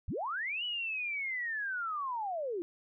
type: linear two-way sweep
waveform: sine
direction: up then down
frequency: 40.92 to 2975 to 323.7 Hz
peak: -33 dBFS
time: 0.08-2.62 s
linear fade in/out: 0 ms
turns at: 0.64 s
effects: none